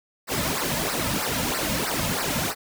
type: noise with flanger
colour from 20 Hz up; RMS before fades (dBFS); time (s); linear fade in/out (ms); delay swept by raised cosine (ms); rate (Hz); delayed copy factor
pink; -26; 0.27-2.55; 50; 0.29 to 2.69; 3.1; -0.9
effects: none